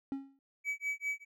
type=tone with exponential decay; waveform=triangle; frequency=272.9 Hz; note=C#4; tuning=27 cents flat; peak=-29 dBFS; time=0.12-0.39 s; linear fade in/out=1 ms; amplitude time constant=57 ms
type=tone with tremolo; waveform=triangle; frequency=2283 Hz; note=D7; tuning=50 cents flat; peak=-29 dBFS; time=0.64-1.25 s; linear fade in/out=50 ms; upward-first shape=sine; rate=5 Hz; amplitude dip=100%
effects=none